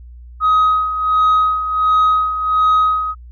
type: tone with tremolo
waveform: sine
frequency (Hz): 1261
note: D#6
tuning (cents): +23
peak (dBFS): -7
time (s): 0.4-3.15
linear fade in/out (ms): 50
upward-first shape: sine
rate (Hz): 1.4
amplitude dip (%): 70
effects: tanh soft clip ceiling -8 dBFS + added 60 Hz sine -34 dBFS peak until 3.31 s